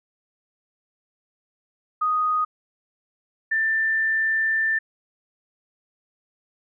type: tone pair in turn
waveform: sine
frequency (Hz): 1244.5 / 1779.5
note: D#6 / A6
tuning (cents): 0 / +19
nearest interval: tritone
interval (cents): 619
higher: second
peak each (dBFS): -19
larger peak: neither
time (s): 2.01-2.45 / 3.51-4.79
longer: second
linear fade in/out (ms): 10
effects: none